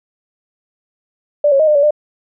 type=tone with pitch steps; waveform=sine; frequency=587 / 549 / 625 / 603 / 569 / 599 Hz; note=D5 / C#5 / D#5 / D5 / C#5 / D5; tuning=-1 / -17 / +8 / +46 / +45 / +34 cents; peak=-8 dBFS; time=1.44-1.908 s; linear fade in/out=5 ms; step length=78 ms; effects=none